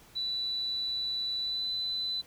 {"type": "tone with pitch glide", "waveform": "sine", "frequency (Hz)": [3964, 4005], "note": ["B7", "B7"], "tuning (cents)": [6, 23], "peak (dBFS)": -30, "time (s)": [0.15, 2.22], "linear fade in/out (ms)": 20, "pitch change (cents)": 17, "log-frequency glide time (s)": [1.4, 1.67], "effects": ["pink hiss -57 dBFS RMS until 2.26 s"]}